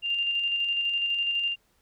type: tone with tremolo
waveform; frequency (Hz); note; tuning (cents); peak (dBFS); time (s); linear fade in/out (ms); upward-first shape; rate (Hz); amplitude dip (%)
sine; 2794; F7; 0; -23; 0.02-1.56; 50; square; 12; 30
effects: pink hiss -68 dBFS RMS until 1.81 s